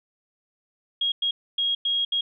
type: tone bursts at uneven times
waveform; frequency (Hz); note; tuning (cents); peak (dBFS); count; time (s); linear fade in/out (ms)
sine; 3279; G#7; -23; -21; 5; 1.01-1.12 / 1.22-1.31 / 1.58-1.75 / 1.85-2.05 / 2.12-2.21; 5
effects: none